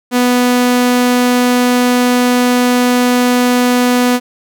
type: tone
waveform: sawtooth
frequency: 246.9 Hz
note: B3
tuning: in tune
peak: -5 dBFS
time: 0.11-4.2 s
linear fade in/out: 50 ms
effects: none